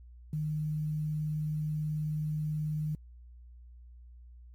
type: tone with quantisation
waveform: sine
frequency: 153.1 Hz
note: D#3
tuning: 28 cents flat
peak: -30 dBFS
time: 0.33-2.95 s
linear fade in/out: 2 ms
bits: 10
effects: added 60 Hz sine -49 dBFS peak until 4.54 s + AAC 64 kbps